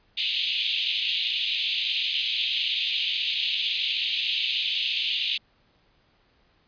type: band-pass noise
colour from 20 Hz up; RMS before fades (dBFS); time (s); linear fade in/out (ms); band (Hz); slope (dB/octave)
white; -27; 0.17-5.38; 10; 2600 to 3900; 48
effects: pink hiss -64 dBFS RMS until 6.67 s + resampled to 11025 Hz